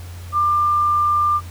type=tone; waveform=sine; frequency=1193 Hz; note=D6; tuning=27 cents sharp; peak=-14 dBFS; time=0.32-1.41 s; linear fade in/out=50 ms; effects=added 88 Hz sine -31 dBFS peak until 1.5 s + pink hiss -43 dBFS RMS until 1.5 s